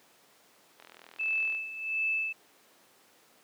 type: click train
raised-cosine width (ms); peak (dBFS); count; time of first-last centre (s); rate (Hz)
0.3; -33; 32; 0.8-1.549; 41.4
type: tone with tremolo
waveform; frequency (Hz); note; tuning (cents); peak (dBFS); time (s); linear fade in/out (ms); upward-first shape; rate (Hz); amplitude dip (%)
sine; 2626; E7; -7; -26; 1.19-2.33; 10; sine; 1.4; 75
effects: pink hiss -61 dBFS RMS until 3.43 s + high-pass 300 Hz 12 dB/octave